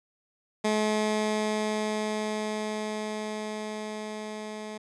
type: tone with level ramp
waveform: 15% pulse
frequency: 214 Hz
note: A3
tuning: 48 cents flat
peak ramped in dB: -17 to -30 dBFS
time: 0.64-4.78 s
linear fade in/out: 10 ms
effects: resampled to 22050 Hz